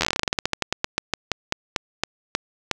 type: slowing click train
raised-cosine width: 0.2 ms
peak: -3 dBFS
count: 27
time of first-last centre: 0.01-2.713 s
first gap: 11 ms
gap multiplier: 1.15
effects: none